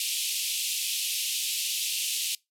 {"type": "band-pass noise", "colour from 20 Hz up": "pink", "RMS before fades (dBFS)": -30, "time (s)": [0, 2.35], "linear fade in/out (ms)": 2, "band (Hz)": [2600, 14000], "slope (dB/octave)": 48, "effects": ["noise-tail reverb RT60 0.2 s tail -24 dB re dry"]}